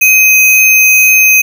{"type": "tone with sample-and-hold", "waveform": "sine", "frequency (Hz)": 2521, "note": "D#7", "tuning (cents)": 22, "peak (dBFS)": -3, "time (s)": [0.01, 1.42], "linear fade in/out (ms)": 10, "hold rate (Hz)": 8820, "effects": []}